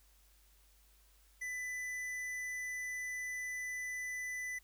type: tone with tanh clipping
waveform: triangle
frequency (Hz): 1996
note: B6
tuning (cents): +18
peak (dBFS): -40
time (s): 1.41-4.59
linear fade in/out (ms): 10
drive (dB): 16
effects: added 50 Hz sine -65 dBFS peak until 4.63 s + white hiss -69 dBFS RMS until 4.63 s